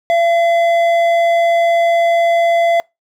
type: tone with hard clipping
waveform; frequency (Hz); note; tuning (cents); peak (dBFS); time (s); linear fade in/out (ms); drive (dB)
sine; 679; F5; -49; -12; 0.1-2.8; 0; 8
effects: noise-tail reverb RT60 0.2 s tail -25 dB re dry